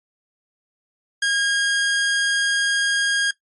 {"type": "tone", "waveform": "sawtooth", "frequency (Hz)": 1627, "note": "G#6", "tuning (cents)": -36, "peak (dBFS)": -14, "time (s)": [1.22, 3.31], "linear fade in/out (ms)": 5, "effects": ["noise-tail reverb RT60 0.1 s tail -17 dB re dry", "MP3 48 kbps"]}